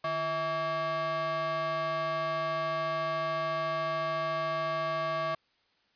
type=ring-modulated tone; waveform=square; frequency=246.9 Hz; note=B3; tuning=in tune; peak=-27 dBFS; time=0.04-5.35 s; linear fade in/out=5 ms; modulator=893 Hz; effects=white hiss -70 dBFS RMS until 5.95 s + resampled to 11025 Hz